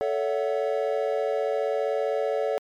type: chord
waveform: triangle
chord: F# minor seventh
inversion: first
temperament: equal with one note detuned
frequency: 440 / 564.1 / 659.3 / 740 Hz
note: A4 / C#5 / E5 / F#5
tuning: 0 / +30 / 0 / 0 cents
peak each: -25 / -25 / -30 / -31 dBFS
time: 0.01-2.58 s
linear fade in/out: 0 ms
effects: MP3 96 kbps